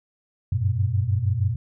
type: tone cluster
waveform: sine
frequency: 92.9 / 99.4 / 120.5 Hz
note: F#2 / G2 / B2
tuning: +7 / +25 / -42 cents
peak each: -24 dBFS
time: 0.52-1.56 s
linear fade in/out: 5 ms
effects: none